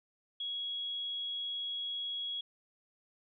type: tone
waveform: sine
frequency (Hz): 3326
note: G#7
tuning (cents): +2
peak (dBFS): -35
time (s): 0.4-2.41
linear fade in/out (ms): 5
effects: none